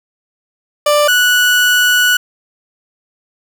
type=tone pair in turn; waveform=30% pulse; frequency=590 / 1473.9 Hz; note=D5 / F#6; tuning=+8 / -7 cents; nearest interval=octave + major third; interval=1585 cents; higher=second; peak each=-6 dBFS; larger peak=neither; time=0.86-1.08 / 1.08-2.17 s; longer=second; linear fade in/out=5 ms; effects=none